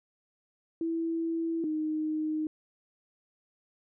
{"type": "tone pair in turn", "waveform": "sine", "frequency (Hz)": [329.6, 310], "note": ["E4", "D#4"], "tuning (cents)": [0, -6], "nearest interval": "minor second", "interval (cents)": 106, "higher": "first", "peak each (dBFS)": [-28, -28], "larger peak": "neither", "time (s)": [[0.81, 1.64], [1.64, 2.47]], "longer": "neither", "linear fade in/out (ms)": 2, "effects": []}